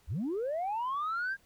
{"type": "linear sweep", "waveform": "sine", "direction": "up", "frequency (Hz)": [49.32, 1628], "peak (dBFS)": -29, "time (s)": [0.07, 1.37], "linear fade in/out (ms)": 50, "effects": ["tanh soft clip ceiling -28 dBFS", "pink hiss -66 dBFS RMS until 1.45 s"]}